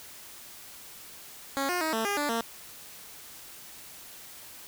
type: tone with pitch steps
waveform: 10% pulse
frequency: 274.5 / 356.7 / 316.4 / 223.3 / 405.1 / 292.4 / 229.5 Hz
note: C#4 / F4 / D#4 / A3 / G#4 / D4 / A#3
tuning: -17 / +37 / +29 / +26 / -43 / -7 / -27 cents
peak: -19 dBFS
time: 1.57-2.41 s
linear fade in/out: 0 ms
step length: 120 ms
effects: white hiss -47 dBFS RMS until 4.67 s